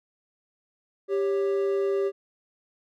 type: tone pair together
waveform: triangle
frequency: 394.8 / 554.4 Hz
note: G4 / C#5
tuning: +12 / 0 cents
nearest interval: tritone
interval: 588 cents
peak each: -21 / -30 dBFS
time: 1.08-2.12 s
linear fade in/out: 50 ms
effects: none